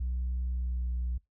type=tone with pitch glide; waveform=sine; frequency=62.2 to 61.06 Hz; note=B1 to B1; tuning=+13 to -19 cents; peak=-27 dBFS; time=0-1.18 s; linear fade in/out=10 ms; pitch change=-32 cents; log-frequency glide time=0.5-0.92 s; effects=noise-tail reverb RT60 0.2 s tail -25 dB re dry + tanh soft clip ceiling -27 dBFS